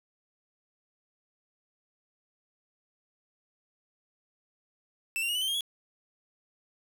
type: tone with pitch steps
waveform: 45% pulse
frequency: 2659 / 2764 / 2873 / 2986 / 3104 / 3227 / 3354 Hz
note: E7 / F7 / F7 / F#7 / G7 / G7 / G#7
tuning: +14 / -19 / +48 / +15 / -18 / +50 / +16 cents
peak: -28 dBFS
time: 5.16-5.608 s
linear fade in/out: 0 ms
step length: 64 ms
effects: none